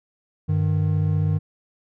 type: tone pair together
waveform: triangle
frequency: 98 / 153.34 Hz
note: G2 / D#3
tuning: 0 / -25 cents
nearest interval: minor sixth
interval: 775 cents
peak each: -19 dBFS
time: 0.48-1.39 s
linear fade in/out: 20 ms
effects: none